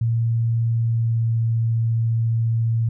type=tone with pitch glide; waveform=sine; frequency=115.3 to 114.31 Hz; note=A#2 to A#2; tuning=-19 to -33 cents; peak=-17 dBFS; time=0.01-2.89 s; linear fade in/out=5 ms; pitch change=-14 cents; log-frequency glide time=0.77-1.31 s; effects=none